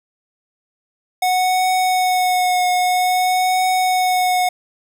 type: tone with vibrato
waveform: square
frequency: 734 Hz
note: F#5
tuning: 14 cents flat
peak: -15 dBFS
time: 1.22-4.49 s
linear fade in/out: 5 ms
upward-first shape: triangle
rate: 0.51 Hz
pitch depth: 22 cents each way
effects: none